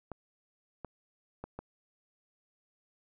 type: clicks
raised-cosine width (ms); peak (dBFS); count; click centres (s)
1; -26; 4; 0.117 / 0.847 / 1.44 / 1.59
effects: none